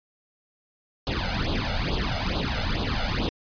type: noise with flanger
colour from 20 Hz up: pink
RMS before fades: -26 dBFS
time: 1.07-3.29 s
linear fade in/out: 0 ms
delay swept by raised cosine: 0.24 to 1.44 ms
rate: 2.3 Hz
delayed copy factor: +1
effects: resampled to 11025 Hz